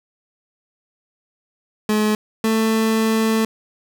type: tone pair in turn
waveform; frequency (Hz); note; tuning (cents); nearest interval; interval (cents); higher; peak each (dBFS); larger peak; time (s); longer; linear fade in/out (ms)
30% pulse; 213.2 / 221.8; G#3 / A3; +46 / +14; minor second; 68; second; -13; neither; 1.89-2.15 / 2.44-3.45; second; 2
effects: none